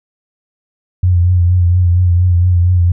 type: tone with vibrato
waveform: sine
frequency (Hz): 88.9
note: F2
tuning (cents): +31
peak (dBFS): -7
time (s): 1.03-2.92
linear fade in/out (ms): 5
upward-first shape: triangle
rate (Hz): 4.3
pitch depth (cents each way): 54
effects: none